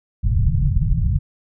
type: low-pass noise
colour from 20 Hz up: pink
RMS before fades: -17 dBFS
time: 0.23-1.19 s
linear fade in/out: 20 ms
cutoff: 160 Hz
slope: 48 dB/octave
effects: none